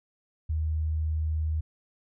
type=tone; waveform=sine; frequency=78.3 Hz; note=D#2; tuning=11 cents sharp; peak=-25 dBFS; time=0.49-1.61 s; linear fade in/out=10 ms; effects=none